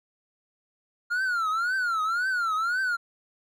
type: tone with vibrato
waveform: triangle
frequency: 1396.9 Hz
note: F6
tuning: in tune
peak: -22 dBFS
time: 1.1-2.97 s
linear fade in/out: 20 ms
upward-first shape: triangle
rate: 1.9 Hz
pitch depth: 200 cents each way
effects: none